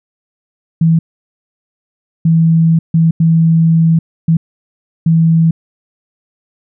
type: tone bursts at uneven times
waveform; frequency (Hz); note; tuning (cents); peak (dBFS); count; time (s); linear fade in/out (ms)
sine; 163.6; E3; -13; -6; 6; 0.81-0.99 / 2.25-2.79 / 2.94-3.11 / 3.2-3.99 / 4.28-4.37 / 5.06-5.51; 5
effects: none